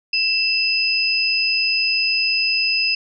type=tone pair together; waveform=sine; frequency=2663 / 5030 Hz; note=E7 / D#8; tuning=+17 / +18 cents; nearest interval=major seventh; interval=1101 cents; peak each=-19 dBFS; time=0.13-2.95 s; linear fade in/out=5 ms; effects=none